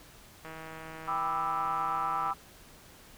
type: click train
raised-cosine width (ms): 0.5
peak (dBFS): -29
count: 298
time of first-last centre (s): 0.45-2.306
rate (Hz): 160
type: chord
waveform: sine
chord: E minor seventh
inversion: first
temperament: just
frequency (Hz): 791.1 / 988.9 / 1186.7 / 1318.5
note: G5 / B5 / D6 / E6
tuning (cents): +16 / +2 / +18 / 0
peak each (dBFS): -35 / -35 / -34 / -33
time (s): 1.07-2.34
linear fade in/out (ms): 20
effects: pink hiss -54 dBFS RMS until 3.17 s